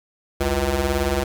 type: ring-modulated tone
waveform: 15% pulse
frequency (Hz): 138.59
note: C#3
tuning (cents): 0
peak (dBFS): -10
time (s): 0.4-1.24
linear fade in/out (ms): 10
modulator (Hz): 217
effects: none